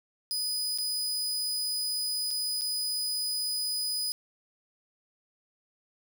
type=tone with dropouts; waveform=sawtooth; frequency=4978 Hz; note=D#8; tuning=in tune; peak=-26 dBFS; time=0.31-4.12 s; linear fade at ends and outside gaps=0 ms; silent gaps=0.776-0.785 / 2.306-2.311 / 2.611-2.618 s; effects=none